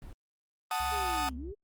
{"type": "noise", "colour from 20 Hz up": "brown", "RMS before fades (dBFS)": -45, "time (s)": [0.02, 0.13], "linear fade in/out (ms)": 2}
{"type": "chord", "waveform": "40% pulse", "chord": "D# diminished", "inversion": "first", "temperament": "equal", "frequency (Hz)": [740, 880, 1244.5], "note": ["F#5", "A5", "D#6"], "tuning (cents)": [0, 0, 0], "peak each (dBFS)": -33, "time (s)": [0.71, 1.29], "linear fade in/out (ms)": 2}
{"type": "tone with vibrato", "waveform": "triangle", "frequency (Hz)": 65.41, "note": "C2", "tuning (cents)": 0, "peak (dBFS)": -37, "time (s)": [0.8, 1.52], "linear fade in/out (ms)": 5, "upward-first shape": "sine", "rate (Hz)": 2.2, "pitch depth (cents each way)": 120}
{"type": "linear two-way sweep", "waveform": "sine", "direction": "down then up", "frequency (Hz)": [430, 238.2, 430], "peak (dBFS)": -40, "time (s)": [0.91, 1.55], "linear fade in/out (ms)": 20, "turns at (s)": 1.36}
{"effects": ["Opus 32 kbps"]}